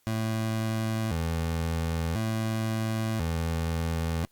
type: tone with vibrato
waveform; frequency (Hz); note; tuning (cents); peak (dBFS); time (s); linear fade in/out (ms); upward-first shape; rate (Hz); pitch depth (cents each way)
25% pulse; 95.6; G2; -43; -23; 0.07-4.25; 0; square; 0.48; 260
effects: white hiss -68 dBFS RMS until 4.31 s + Opus 48 kbps